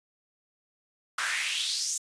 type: noise with high-pass filter sweep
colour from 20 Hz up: pink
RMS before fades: -30 dBFS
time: 1.18-1.98 s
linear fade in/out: 5 ms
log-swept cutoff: 1300 to 7200 Hz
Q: 4.1
effects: resampled to 22050 Hz